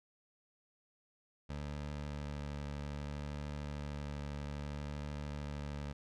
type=tone with vibrato; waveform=20% pulse; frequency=72.8 Hz; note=D2; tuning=15 cents flat; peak=-35 dBFS; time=1.49-5.93 s; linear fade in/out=10 ms; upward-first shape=triangle; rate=0.62 Hz; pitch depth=17 cents each way; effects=low-pass 6000 Hz 12 dB/octave